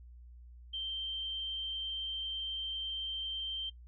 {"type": "tone with vibrato", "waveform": "sine", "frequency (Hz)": 3135, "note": "G7", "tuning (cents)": -1, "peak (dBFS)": -35, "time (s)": [0.73, 3.7], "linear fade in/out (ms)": 10, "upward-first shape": "triangle", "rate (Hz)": 18, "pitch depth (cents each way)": 8, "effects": ["noise-tail reverb RT60 0.1 s tail -20 dB re dry", "added 60 Hz sine -50 dBFS peak until 3.87 s"]}